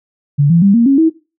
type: tone with pitch steps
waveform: sine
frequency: 143.6 / 168.81 / 198.44 / 233.3 / 274.2 / 322.4 Hz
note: D3 / E3 / G3 / A#3 / C#4 / E4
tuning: -39 / +41 / +21 / +2 / -19 / -38 cents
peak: -6 dBFS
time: 0.38-1.1 s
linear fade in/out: 20 ms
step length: 120 ms
effects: noise-tail reverb RT60 0.3 s tail -19 dB re dry